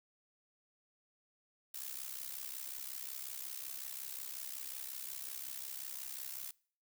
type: noise with amplitude modulation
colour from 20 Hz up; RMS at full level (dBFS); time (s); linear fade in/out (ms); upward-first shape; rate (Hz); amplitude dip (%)
blue; -41; 1.74-6.51; 5; sine; 65.5; 80
effects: noise-tail reverb RT60 0.5 s tail -24 dB re dry